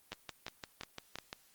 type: two click trains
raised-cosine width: 0.2 ms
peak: -24 / -23 dBFS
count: 4 / 8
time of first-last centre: 0.13-1.186 / 0.12-1.329 s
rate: 2.84 / 5.79 Hz
effects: white hiss -66 dBFS RMS until 1.54 s + Opus 24 kbps